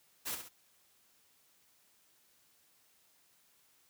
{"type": "noise with echo", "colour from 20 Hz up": "white", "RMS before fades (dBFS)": -38, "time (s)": [0.25, 0.36], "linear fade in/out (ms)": 20, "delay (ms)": 66, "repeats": 2, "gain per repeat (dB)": -7, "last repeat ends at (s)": 0.492, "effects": ["white hiss -69 dBFS RMS until 3.89 s", "high-pass 60 Hz 12 dB/octave"]}